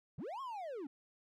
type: linear two-way sweep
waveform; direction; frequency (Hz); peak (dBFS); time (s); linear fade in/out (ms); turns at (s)
triangle; up then down; 104 to 1110 to 254.5; -39; 0.18-0.87; 5; 0.41
effects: none